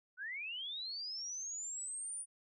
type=linear sweep; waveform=sine; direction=up; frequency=1439 to 9570 Hz; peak=-40 dBFS; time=0.17-2.26 s; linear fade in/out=50 ms; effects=none